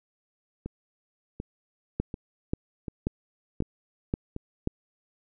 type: two click trains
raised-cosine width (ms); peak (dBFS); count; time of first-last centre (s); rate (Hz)
3; -13 / -21; 6 / 6; 2-4.674 / 0.66-4.364; 1.87 / 1.35
effects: none